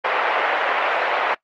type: band-pass noise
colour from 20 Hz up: pink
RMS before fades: -20 dBFS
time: 0.04-1.35 s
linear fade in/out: 10 ms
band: 540 to 2500 Hz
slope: 24 dB/octave
effects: noise-tail reverb RT60 0.1 s tail -21 dB re dry + Opus 24 kbps